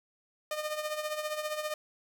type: tone with tremolo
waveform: sawtooth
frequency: 609 Hz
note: D#5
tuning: 37 cents flat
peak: -26 dBFS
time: 0.51-1.74 s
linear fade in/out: 2 ms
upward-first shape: triangle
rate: 15 Hz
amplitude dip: 70%
effects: 10-bit